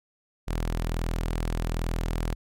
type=tone; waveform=sawtooth; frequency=41.2 Hz; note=E1; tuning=in tune; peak=-22 dBFS; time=0.47-2.35 s; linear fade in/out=20 ms; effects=MP3 64 kbps